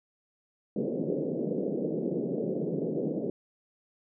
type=band-pass noise; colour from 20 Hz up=white; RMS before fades=-31 dBFS; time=0.76-3.3 s; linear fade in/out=2 ms; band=150 to 520 Hz; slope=48 dB/octave; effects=none